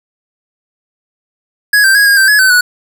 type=tone with pitch steps; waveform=square; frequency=1670 / 1567 / 1655 / 1627 / 1561 / 1691 / 1527 / 1471 Hz; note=G#6 / G6 / G#6 / G#6 / G6 / G#6 / G6 / F#6; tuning=+9 / -1 / -6 / -36 / -8 / +31 / -46 / -11 cents; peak=-6 dBFS; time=1.73-2.61 s; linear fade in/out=5 ms; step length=110 ms; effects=none